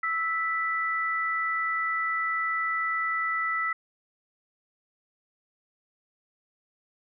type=tone pair together; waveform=sine; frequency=1314.8 / 1975.5 Hz; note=E6 / B6; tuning=-5 / 0 cents; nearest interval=perfect fifth; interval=705 cents; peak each=-28 / -28 dBFS; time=0.03-3.73 s; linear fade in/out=5 ms; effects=none